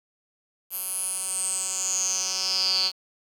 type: tone with band-pass filter sweep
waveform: 10% pulse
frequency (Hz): 187.8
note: F#3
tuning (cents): +26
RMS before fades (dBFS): -27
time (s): 0.7-2.92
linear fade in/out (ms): 50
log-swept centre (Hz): 12000 to 4300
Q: 9.6
effects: 8-bit